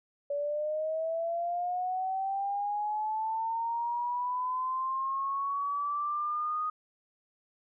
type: linear sweep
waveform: sine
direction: up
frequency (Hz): 569 to 1244.5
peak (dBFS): -29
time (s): 0.3-6.7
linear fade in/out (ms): 5
effects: none